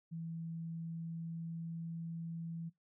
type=tone with pitch glide; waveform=sine; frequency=164.81 to 165.96 Hz; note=E3 to E3; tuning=0 to +12 cents; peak=-40 dBFS; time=0.11-2.7 s; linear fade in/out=20 ms; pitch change=+12 cents; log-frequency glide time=0.43-1.97 s; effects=noise-tail reverb RT60 0.2 s tail -22 dB re dry